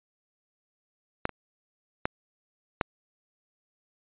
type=clicks; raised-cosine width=0.5 ms; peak=-10 / -24 / -10 / -9 dBFS; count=4; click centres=1.254 / 1.293 / 2.055 / 2.812 s; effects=resampled to 8000 Hz